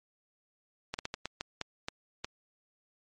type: slowing click train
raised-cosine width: 0.2 ms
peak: -17 dBFS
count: 9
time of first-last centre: 0.94-2.245 s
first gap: 49 ms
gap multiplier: 1.33
effects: MP3 48 kbps

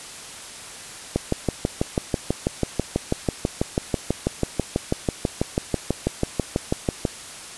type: click train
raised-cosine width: 2 ms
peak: -6 dBFS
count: 37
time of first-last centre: 1.16-7.052 s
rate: 6.11 Hz
effects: white hiss -38 dBFS RMS until 7.57 s + resampled to 24000 Hz

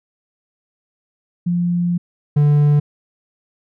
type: tone pair in turn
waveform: sine / triangle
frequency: 174.61 / 146.83 Hz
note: F3 / D3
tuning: 0 / 0 cents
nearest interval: minor third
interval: 300 cents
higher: first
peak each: -15 / -8 dBFS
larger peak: second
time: 1.46-1.98 / 2.36-2.8 s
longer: first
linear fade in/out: 10 ms
effects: none

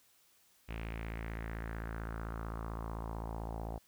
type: tone with low-pass filter sweep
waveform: sawtooth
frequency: 55.7 Hz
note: A1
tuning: 22 cents sharp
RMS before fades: -41 dBFS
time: 0.68-3.79 s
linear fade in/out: 20 ms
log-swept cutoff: 2600 to 750 Hz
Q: 3.3
effects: white hiss -68 dBFS RMS until 3.87 s

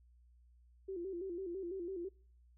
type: tone with vibrato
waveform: sine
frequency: 364 Hz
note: F#4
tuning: 28 cents flat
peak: -39 dBFS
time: 0.88-2.09 s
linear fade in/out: 10 ms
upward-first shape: square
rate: 6 Hz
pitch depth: 95 cents each way
effects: noise-tail reverb RT60 0.5 s tail -25 dB re dry + added 60 Hz sine -62 dBFS peak until 2.57 s

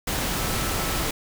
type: tone in noise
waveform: sine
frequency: 1315 Hz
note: E6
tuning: 5 cents flat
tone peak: -37 dBFS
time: 0.38-1.02 s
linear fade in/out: 5 ms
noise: pink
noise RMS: -26 dBFS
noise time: 0.07-1.11 s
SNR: -14 dB
effects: none

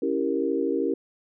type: chord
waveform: sine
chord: C# diminished seventh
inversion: none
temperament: equal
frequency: 277.2 / 329.6 / 392 / 466.2 Hz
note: C#4 / E4 / G4 / Bb4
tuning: 0 / 0 / 0 / 0 cents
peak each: -28 dBFS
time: 0.02-0.94 s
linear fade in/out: 5 ms
effects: none

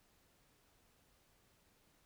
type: silence
effects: pink hiss -72 dBFS RMS until 2.05 s

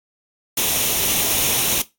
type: noise with comb filter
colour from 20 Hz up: white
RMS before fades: -19 dBFS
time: 0.57-1.82 s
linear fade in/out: 5 ms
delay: 0.32 ms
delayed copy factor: +0.5
effects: noise-tail reverb RT60 0.2 s tail -17 dB re dry + AAC 64 kbps

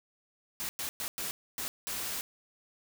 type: noise bursts at uneven times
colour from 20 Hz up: white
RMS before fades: -36 dBFS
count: 6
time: 0.6-0.69 / 0.79-0.89 / 1-1.08 / 1.18-1.31 / 1.58-1.68 / 1.87-2.21 s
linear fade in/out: 0 ms
effects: none

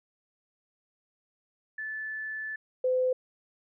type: tone pair in turn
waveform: sine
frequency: 1744 / 510 Hz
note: A6 / C5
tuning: -16 / -44 cents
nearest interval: octave + major sixth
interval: 2128 cents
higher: first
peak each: -33 / -23 dBFS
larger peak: second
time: 1.78-2.56 / 2.84-3.13 s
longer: first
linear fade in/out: 5 ms
effects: none

